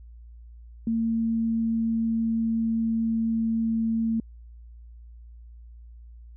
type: tone with pitch glide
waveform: sine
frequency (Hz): 227.1 to 225.5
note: A#3 to A3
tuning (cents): -45 to +43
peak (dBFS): -22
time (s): 0.87-4.2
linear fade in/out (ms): 2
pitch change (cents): -12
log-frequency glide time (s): 0.98-4.01
effects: added 58 Hz sine -43 dBFS peak until 6.36 s